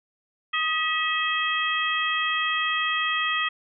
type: harmonic tone with a mistuned harmonic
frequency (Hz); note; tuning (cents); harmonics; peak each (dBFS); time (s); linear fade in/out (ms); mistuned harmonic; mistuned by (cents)
645; E5; -38; 2 / 3 / 4 / 5; -27 / -27 / -29 / -29; 0.53-3.49; 10; 2; -55
effects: none